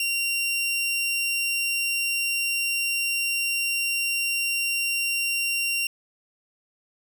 sawtooth tone, 2760 Hz, F7, 21 cents flat, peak -20 dBFS, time 0-5.87 s, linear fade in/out 2 ms, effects none

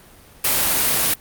white noise, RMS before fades -18 dBFS, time 0.44-1.14 s, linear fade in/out 5 ms, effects pink hiss -47 dBFS RMS until 1.2 s + Opus 32 kbps

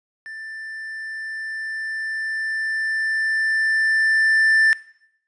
triangle tone with level ramp, 1773 Hz, A6, 13 cents sharp, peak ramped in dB -31 to -11 dBFS, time 0.26-4.73 s, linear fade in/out 0 ms, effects noise-tail reverb RT60 0.7 s tail -19 dB re dry + resampled to 22050 Hz

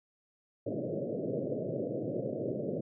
white band-pass noise, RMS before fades -35 dBFS, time 0.66-2.81 s, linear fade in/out 10 ms, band 110 to 620 Hz, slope 96 dB/octave, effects none

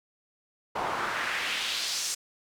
pink noise with band-pass filter sweep, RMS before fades -31 dBFS, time 0.75-2.15 s, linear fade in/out 10 ms, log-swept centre 780 to 6800 Hz, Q 1.7, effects none

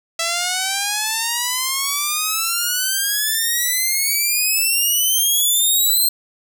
5% pulse exponential sweep, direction up, 659.3 to 4186 Hz, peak -7 dBFS, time 0.19-6.09 s, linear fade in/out 5 ms, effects none

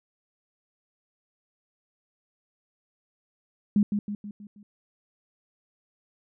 sine tone with echo, 206 Hz, G#3, 14 cents flat, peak -17 dBFS, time 3.76-3.83 s, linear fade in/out 2 ms, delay 160 ms, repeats 5, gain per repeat -6 dB, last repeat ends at 4.63 s, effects none

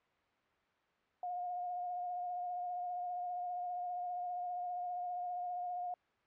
sine tone with vibrato, 715 Hz, F5, 41 cents sharp, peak -37 dBFS, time 1.23-5.94 s, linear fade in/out 2 ms, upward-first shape sine, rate 15 Hz, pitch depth 21 cents each way, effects white hiss -73 dBFS RMS until 6.26 s + low-pass 2000 Hz 12 dB/octave

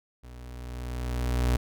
35% pulse tone with level ramp, 61.3 Hz, B1, 12 cents flat, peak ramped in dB -42 to -19 dBFS, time 0.23-1.57 s, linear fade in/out 10 ms, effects none

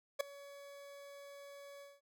40% pulse tone with ADSR envelope, 564 Hz, C#5, 30 cents sharp, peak -28 dBFS, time 0.19-2.01 s, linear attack 16 ms, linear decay 5 ms, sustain -22 dB, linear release 200 ms, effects none

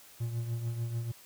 triangle tone with tremolo, 116.8 Hz, A#2, 4 cents sharp, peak -27 dBFS, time 0.2-1.12 s, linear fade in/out 10 ms, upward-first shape triangle, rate 6.8 Hz, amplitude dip 60%, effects white hiss -55 dBFS RMS until 1.25 s

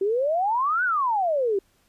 sine exponential two-way sweep, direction up then down, 376.4 to 1534 to 376.4 Hz, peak -20 dBFS, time 0.01-1.59 s, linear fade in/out 5 ms, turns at 0.84 s, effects pink hiss -64 dBFS RMS until 1.88 s + resampled to 32000 Hz

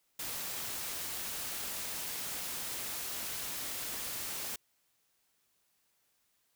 white noise, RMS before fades -39 dBFS, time 0.19-4.56 s, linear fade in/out 5 ms, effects white hiss -75 dBFS RMS until 6.55 s

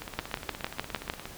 two click trains, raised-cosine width 0.3 ms, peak -21 / -12 dBFS, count 22 / 7, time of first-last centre 0.02-1.255 / 0.19-1.099 s, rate 17 / 6.6 Hz, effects pink hiss -46 dBFS RMS until 1.37 s

